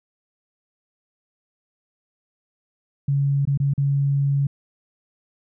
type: tone with dropouts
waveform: sine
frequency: 140 Hz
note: C#3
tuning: 18 cents sharp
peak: -17 dBFS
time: 3.08-4.47 s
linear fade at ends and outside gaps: 5 ms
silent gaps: 3.453-3.473 / 3.575-3.6 / 3.737-3.778 s
effects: none